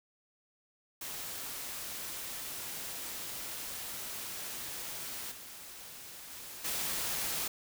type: noise with level steps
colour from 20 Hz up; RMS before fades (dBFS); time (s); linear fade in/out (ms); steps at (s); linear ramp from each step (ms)
white; -41 / -48 / -46 / -35; 1.01-7.48; 5; 5.31 / 6.3 / 6.64; 10
effects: none